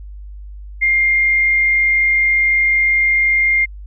sine tone with frequency modulation, 2114 Hz, C7, 17 cents sharp, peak -11 dBFS, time 0.81-3.66 s, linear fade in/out 20 ms, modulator 38.5 Hz, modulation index 0.21, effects added 50 Hz sine -30 dBFS peak until 3.86 s

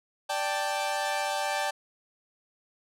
sawtooth chord, D suspended fourth, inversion none, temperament equal, 587.3 / 784 / 880 Hz, D5 / G5 / A5, 0 / 0 / 0 cents, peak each -29 / -27 / -29 dBFS, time 0.29-1.71 s, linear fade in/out 10 ms, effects low-pass 11000 Hz 12 dB/octave

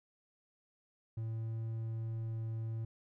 triangle tone, 112.6 Hz, A2, 40 cents sharp, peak -34 dBFS, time 1.17-2.85 s, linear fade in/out 5 ms, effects none

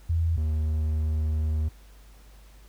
sine / triangle tone pair in turn, 82.9 / 77.53 Hz, E2 / D#2, +10 / -6 cents, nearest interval minor second, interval 116 cents, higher first, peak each -21 / -21 dBFS, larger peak neither, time 0.09-0.37 / 0.37-1.69 s, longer second, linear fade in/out 10 ms, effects added 50 Hz sine -48 dBFS peak until 2.68 s + pink hiss -58 dBFS RMS until 2.68 s

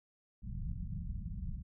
pink low-pass noise, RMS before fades -40 dBFS, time 0.42-1.63 s, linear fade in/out 20 ms, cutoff 190 Hz, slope 48 dB/octave, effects none

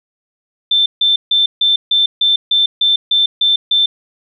sine tone bursts, 3551 Hz, A7, 15 cents sharp, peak -9 dBFS, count 11, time 0.71-3.86 s, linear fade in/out 5 ms, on 150 ms, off 150 ms, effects none

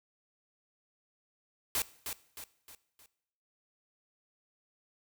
white noise with echo, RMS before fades -31 dBFS, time 1.75-1.82 s, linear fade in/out 2 ms, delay 310 ms, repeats 4, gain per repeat -7 dB, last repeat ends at 3.06 s, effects noise-tail reverb RT60 0.8 s tail -19 dB re dry

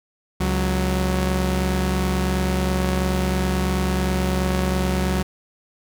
sawtooth tone pair together, 69.3 / 185 Hz, C#2 / F#3, 0 / 0 cents, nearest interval octave + perfect fourth, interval 1700 cents, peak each -18 dBFS, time 0.4-5.23 s, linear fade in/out 10 ms, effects none

